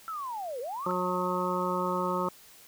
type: linear two-way sweep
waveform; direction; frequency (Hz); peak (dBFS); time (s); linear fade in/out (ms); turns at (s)
sine; down then up; 1355 to 460 to 1355; -33; 0.08-0.91; 0; 0.6
type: harmonic tone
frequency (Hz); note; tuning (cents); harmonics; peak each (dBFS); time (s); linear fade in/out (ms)
181.1; F#3; -37; 1 / 2 / 3 / 5 / 6 / 7; -34 / -34 / -34 / -34 / -34 / -34; 0.86-2.29; 5
effects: white hiss -54 dBFS RMS until 2.67 s